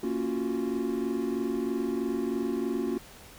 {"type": "chord", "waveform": "triangle", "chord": "Gb major seventh", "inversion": "first", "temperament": "just", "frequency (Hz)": [231.2, 277.5, 346.9, 370], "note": ["Bb3", "Db4", "F4", "Gb4"], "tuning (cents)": [-14, 2, -12, 0], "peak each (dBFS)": -31, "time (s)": [0.03, 2.98], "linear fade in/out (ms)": 5, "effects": ["pink hiss -50 dBFS RMS until 3.38 s"]}